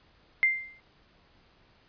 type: tone with exponential decay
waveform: sine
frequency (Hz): 2093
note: C7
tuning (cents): 0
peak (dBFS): -17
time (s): 0.43-0.8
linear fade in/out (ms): 0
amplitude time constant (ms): 80
effects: pink hiss -62 dBFS RMS until 1.88 s + resampled to 11025 Hz